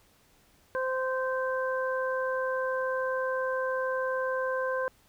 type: harmonic tone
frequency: 519 Hz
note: C5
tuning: 14 cents flat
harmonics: 1 / 2 / 3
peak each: -29 / -34 / -34 dBFS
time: 0.75-4.88 s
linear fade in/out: 0 ms
effects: pink hiss -63 dBFS RMS until 5.08 s